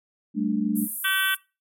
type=chord; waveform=sine; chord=G suspended second; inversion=none; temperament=just; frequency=196 / 220.5 / 294 Hz; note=G3 / A3 / D4; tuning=0 / +4 / +2 cents; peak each=-28 / -25 / -27 dBFS; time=0.34-0.88 s; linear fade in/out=50 ms
type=band-pass noise; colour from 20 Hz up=pink; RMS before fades=-33 dBFS; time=0.75-1.37 s; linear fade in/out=20 ms; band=9900 to 14000 Hz; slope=48 dB/octave
type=harmonic tone; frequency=382.8 Hz; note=G4; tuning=41 cents flat; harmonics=3 / 4 / 5 / 6 / 7 / 8 / 9; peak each=-32 / -23 / -34 / -37 / -33 / -31 / -30 dBFS; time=1.04-1.35 s; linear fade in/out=10 ms
effects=noise-tail reverb RT60 0.3 s tail -24 dB re dry